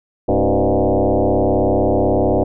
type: tone with frequency modulation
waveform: sine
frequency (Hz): 116.54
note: A#2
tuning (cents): 0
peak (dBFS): -12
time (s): 0.28-2.44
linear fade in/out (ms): 10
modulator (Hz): 98.6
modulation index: 6.2
effects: none